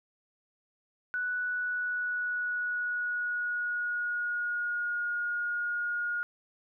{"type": "tone with pitch glide", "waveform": "sine", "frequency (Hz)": [1480, 1432.9], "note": ["F#6", "F6"], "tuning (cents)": [0, 44], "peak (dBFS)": -29, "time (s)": [1.14, 6.23], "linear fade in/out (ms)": 0, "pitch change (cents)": -56, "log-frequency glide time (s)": [1.31, 5.05], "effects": []}